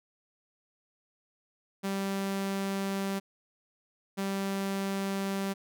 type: tone pair in turn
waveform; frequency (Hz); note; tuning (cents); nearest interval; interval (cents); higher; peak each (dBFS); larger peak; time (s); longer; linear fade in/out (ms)
sawtooth; 195.6 / 195.6; G3 / G3; -4 / -4; unison; 0; neither; -26; neither; 1.83-3.2 / 4.17-5.54; neither; 20
effects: none